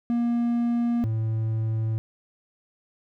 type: tone pair in turn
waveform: triangle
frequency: 236.8 / 110.98 Hz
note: A#3 / A2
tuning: +27 / +15 cents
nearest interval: octave + minor second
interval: 1312 cents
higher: first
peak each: -19 / -21 dBFS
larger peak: first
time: 0.1-1.04 / 1.04-1.98 s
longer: neither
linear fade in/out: 0 ms
effects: none